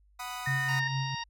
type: chord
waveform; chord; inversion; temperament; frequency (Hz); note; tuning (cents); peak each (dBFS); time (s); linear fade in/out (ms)
sawtooth; B major; second; equal; 740 / 987.8 / 1244.5; F#5 / B5 / D#6; 0 / 0 / 0; -37; 0.19-0.8; 10
type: tone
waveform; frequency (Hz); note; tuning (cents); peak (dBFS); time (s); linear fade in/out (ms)
sine; 1832; A#6; -31; -29; 0.46-0.88; 5
type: tone with tremolo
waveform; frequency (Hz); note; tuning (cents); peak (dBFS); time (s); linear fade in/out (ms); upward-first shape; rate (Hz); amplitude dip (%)
sine; 134.6; C3; +49; -28; 0.47-1.15; 5; sine; 4.4; 55
type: harmonic tone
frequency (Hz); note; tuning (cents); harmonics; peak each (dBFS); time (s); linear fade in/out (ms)
932.3; A#5; 0; 1 / 2 / 3 / 4 / 5 / 6; -37 / -40 / -42 / -43 / -44 / -45; 0.68-1.24; 10
effects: added 50 Hz sine -60 dBFS peak until 1.29 s